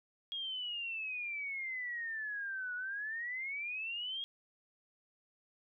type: exponential two-way sweep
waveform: sine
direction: down then up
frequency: 3288 to 1457 to 3288 Hz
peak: -37 dBFS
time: 0.32-4.24 s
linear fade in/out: 0 ms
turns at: 2.75 s
effects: none